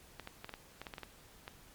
clicks, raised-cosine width 0.3 ms, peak -27 dBFS, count 11, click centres 0.197 / 0.274 / 0.445 / 0.493 / 0.539 / 0.816 / 0.868 / 0.938 / 0.982 / 1.033 / 1.479 s, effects pink hiss -59 dBFS RMS until 1.74 s + MP3 96 kbps

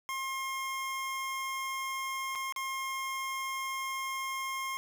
25% pulse tone with dropouts, 1068 Hz, C6, 35 cents sharp, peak -30 dBFS, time 0.09-4.77 s, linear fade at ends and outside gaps 0 ms, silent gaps 2.352-2.356 / 2.524-2.562 s, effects none

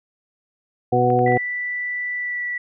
harmonic tone, 123.47 Hz, B2, in tune, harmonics 1 / 2 / 3 / 4 / 6, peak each -22 / -24 / -22 / -20 / -18 dBFS, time 0.92-1.38 s, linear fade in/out 10 ms
clicks, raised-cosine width 0.5 ms, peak -24 dBFS, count 5, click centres 1.103 / 1.191 / 1.278 / 1.322 / 1.371 s
sine tone with pitch glide, 1973 to 1956 Hz, B6 to B6, -2 to -17 cents, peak -23 dBFS, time 1.26-2.58 s, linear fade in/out 5 ms, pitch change -15 cents, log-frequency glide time 2.16-2.43 s
effects none

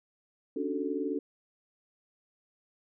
sine chord, D major seventh, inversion third, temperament equal with one note detuned, 277.2 / 296.9 / 370 / 440 Hz, C#4 / D4 / F#4 / A4, 0 / +19 / 0 / 0 cents, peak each -35 / -35 / -36 / -35 dBFS, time 0.56-1.19 s, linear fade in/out 5 ms, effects none

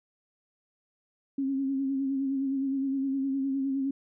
sine tone with vibrato, 271.1 Hz, C#4, 38 cents flat, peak -26 dBFS, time 1.38-3.91 s, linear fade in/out 5 ms, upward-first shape sine, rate 9.7 Hz, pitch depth 37 cents each way, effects none

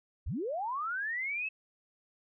sine linear sweep, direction up, 36.51 to 2637 Hz, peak -32 dBFS, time 0.26-1.49 s, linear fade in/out 10 ms, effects none

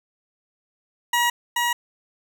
20% pulse tone with echo, 957 Hz, A#5, 45 cents sharp, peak -13 dBFS, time 1.13-1.3 s, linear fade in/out 5 ms, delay 430 ms, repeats 1, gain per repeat -2 dB, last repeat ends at 1.73 s, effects none

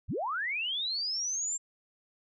sine linear sweep, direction up, 32.7 to 7459 Hz, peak -30 dBFS, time 0.08-1.58 s, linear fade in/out 20 ms, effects none

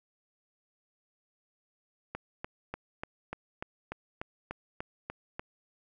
click train, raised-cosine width 0.5 ms, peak -21 dBFS, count 12, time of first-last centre 2.15-5.395 s, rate 3.39 Hz, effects none

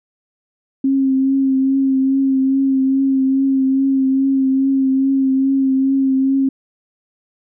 sine tone with vibrato, 268 Hz, C4, 42 cents sharp, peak -12 dBFS, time 0.84-6.49 s, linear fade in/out 5 ms, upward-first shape triangle, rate 2.4 Hz, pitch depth 27 cents each way, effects none

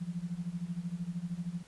sine tone with tremolo, 173.7 Hz, F3, 9 cents flat, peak -31 dBFS, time 0-1.63 s, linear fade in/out 20 ms, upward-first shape sine, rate 13 Hz, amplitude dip 85%, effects pink hiss -59 dBFS RMS until 1.67 s + resampled to 24000 Hz

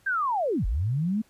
sine linear two-way sweep, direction down then up, 1619 to 38.89 to 225.9 Hz, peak -23 dBFS, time 0.06-1.22 s, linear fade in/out 10 ms, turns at 0.66 s, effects pink hiss -62 dBFS RMS until 1.29 s + resampled to 32000 Hz

